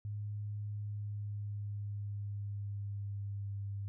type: tone with pitch glide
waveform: sine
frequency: 103.83 to 100 Hz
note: G#2 to G2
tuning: 0 to +35 cents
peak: -37 dBFS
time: 0.05-3.88 s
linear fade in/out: 0 ms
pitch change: -65 cents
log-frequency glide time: 0.74-3.67 s
effects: none